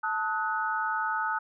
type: chord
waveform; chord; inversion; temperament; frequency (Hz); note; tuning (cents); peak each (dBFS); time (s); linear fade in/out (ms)
sine; D# diminished; second; equal with one note detuned; 880 / 1269.9 / 1480; A5 / D#6 / F#6; 0 / +35 / 0; -31; 0.03-1.39; 10
effects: none